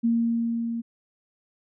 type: tone with level ramp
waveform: sine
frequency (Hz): 231.8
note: A#3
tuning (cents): -10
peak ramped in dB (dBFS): -18 to -27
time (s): 0.03-0.82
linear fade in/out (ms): 20
effects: none